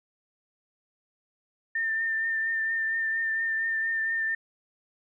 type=tone with vibrato; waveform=sine; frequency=1800 Hz; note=A6; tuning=39 cents sharp; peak=-25 dBFS; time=1.75-4.35 s; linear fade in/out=5 ms; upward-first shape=triangle; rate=4.3 Hz; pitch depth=25 cents each way; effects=none